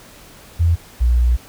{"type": "tone pair in turn", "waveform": "sine", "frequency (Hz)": [84.1, 60.12], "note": ["E2", "B1"], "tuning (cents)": [35, -46], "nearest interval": "tritone", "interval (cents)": 581, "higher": "first", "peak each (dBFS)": -11, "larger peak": "neither", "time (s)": [[0.59, 0.76], [1, 1.37]], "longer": "second", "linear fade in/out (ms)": 20, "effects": ["pink hiss -43 dBFS RMS until 1.48 s"]}